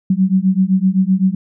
sine beating tone pair, 185 / 192.8 Hz, F#3 / G3, 0 / -28 cents, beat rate 7.8 Hz, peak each -14 dBFS, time 0.1-1.35 s, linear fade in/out 5 ms, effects none

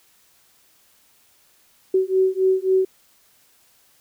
sine beating tone pair, 375.8 / 379.5 Hz, F#4 / F#4, +27 / +44 cents, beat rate 3.7 Hz, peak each -19 dBFS, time 1.94-2.85 s, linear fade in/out 5 ms, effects white hiss -58 dBFS RMS until 4 s

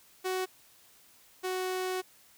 sawtooth tone pair in turn, 372.4 / 370.7 Hz, F#4 / F#4, +11 / +3 cents, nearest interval unison, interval 8 cents, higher first, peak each -26 / -27 dBFS, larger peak first, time 0.24-0.46 / 1.43-2.02 s, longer second, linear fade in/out 20 ms, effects white hiss -60 dBFS RMS until 2.37 s

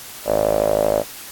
sawtooth tone with band-pass filter, 52.9 Hz, G#1, 33 cents sharp, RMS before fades -18 dBFS, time 0.25-1.04 s, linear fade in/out 50 ms, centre 590 Hz, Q 8.9, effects white hiss -36 dBFS RMS until 1.31 s + AAC 64 kbps

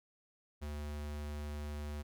square tone, 74 Hz, D2, 14 cents sharp, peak -40 dBFS, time 0.61-2.03 s, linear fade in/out 20 ms, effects none

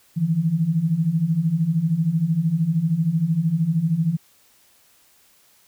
sine beating tone pair, 154.3 / 167.3 Hz, D#3 / E3, -14 / +26 cents, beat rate 13 Hz, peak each -23 / -19 dBFS, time 0.16-4.17 s, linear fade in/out 20 ms, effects white hiss -57 dBFS RMS until 5.67 s

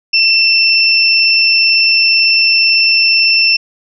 sine tone pair together, 2682 / 5364 Hz, E7 / E8, +29 / +29 cents, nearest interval octave, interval 1200 cents, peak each -10 dBFS, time 0.13-3.57 s, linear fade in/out 10 ms, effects none

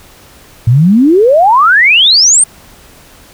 sine exponential sweep, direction up, 110 to 9100 Hz, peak -3 dBFS, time 0.67-2.44 s, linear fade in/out 5 ms, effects pink hiss -39 dBFS RMS until 3.33 s

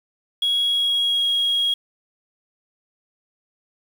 sine tone with pitch glide, 3322 to 3290 Hz, G#7 to G#7, 0 to -17 cents, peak -16 dBFS, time 0.42-1.74 s, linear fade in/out 5 ms, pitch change -17 cents, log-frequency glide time 0.63-1.26 s, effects tanh soft clip ceiling -14 dBFS + 7-bit

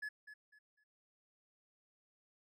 triangle tone with echo, 1707 Hz, G#6, 47 cents sharp, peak -38 dBFS, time 0.02-0.09 s, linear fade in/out 10 ms, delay 250 ms, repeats 3, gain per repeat -11 dB, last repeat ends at 0.84 s, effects none

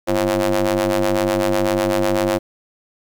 sawtooth ring-modulated tone, 98 Hz, G2, in tune, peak -9 dBFS, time 0.07-2.39 s, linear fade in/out 20 ms, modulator 437 Hz, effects 8-bit

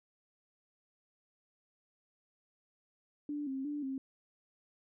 sine tone with vibrato, 279.9 Hz, C#4, 17 cents sharp, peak -35 dBFS, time 3.29-3.98 s, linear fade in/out 2 ms, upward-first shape square, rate 2.8 Hz, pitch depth 80 cents each way, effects none

